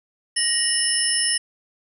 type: tone cluster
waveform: sine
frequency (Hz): 1873 / 2933 / 5300 / 9770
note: A#6 / F#7 / E8 / D#9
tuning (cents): +8 / -16 / +9 / -33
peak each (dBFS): -27 / -27 / -23 / -22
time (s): 0.36-1.38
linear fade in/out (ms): 10
effects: none